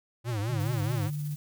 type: tone with vibrato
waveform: square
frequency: 111.2 Hz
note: A2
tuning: 19 cents sharp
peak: -29 dBFS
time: 0.24-1.11 s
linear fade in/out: 50 ms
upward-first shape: triangle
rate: 4.7 Hz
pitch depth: 210 cents each way
type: tone with pitch glide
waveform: sine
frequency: 144.8 to 148.36 Hz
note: D3 to D3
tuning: -24 to +18 cents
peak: -30 dBFS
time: 0.49-1.36 s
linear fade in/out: 20 ms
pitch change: +42 cents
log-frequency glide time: 0.77-1.04 s
type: noise with tremolo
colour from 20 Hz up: blue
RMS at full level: -47 dBFS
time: 0.6-1.36 s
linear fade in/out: 0 ms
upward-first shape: square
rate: 17 Hz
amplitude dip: 35%
effects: none